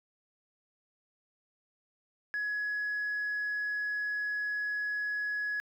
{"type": "tone", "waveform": "sine", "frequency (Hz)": 1682, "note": "G#6", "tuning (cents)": 22, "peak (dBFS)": -29, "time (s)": [2.34, 5.6], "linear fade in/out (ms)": 0, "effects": ["tanh soft clip ceiling -28 dBFS", "11-bit"]}